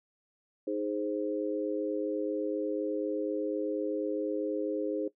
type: chord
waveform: sine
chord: Ab major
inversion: second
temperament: equal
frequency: 311.1 / 415.3 / 523.3 Hz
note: Eb4 / Ab4 / C5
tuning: 0 / 0 / 0 cents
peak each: -33 / -34 / -35 dBFS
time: 0.67-5.08 s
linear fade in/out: 5 ms
effects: noise-tail reverb RT60 0.1 s tail -17 dB re dry

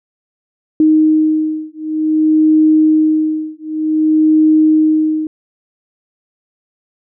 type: beating tone pair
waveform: sine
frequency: 311.1 / 311.64 Hz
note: D#4 / D#4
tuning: 0 / +3 cents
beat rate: 0.54 Hz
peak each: -12 dBFS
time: 0.8-5.27 s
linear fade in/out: 2 ms
effects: none

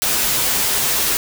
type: noise with comb filter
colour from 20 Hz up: white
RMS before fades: -18 dBFS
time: 0.02-1.17 s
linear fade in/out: 0 ms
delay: 11 ms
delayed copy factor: -0.75
effects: none

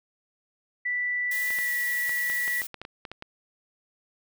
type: tone with pitch glide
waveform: sine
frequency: 1971 to 1946.1 Hz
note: B6 to B6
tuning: -4 to -26 cents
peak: -25 dBFS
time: 0.85-2.62 s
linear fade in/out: 10 ms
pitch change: -22 cents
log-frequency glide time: 1.52-1.73 s
type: noise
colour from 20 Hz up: blue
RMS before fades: -36 dBFS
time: 1.31-2.67 s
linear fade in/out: 5 ms
type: clicks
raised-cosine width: 0.3 ms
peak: -22 dBFS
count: 12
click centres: 1.505 / 1.587 / 2.094 / 2.3 / 2.479 / 2.618 / 2.743 / 2.816 / 2.851 / 3.052 / 3.116 / 3.224 s
effects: none

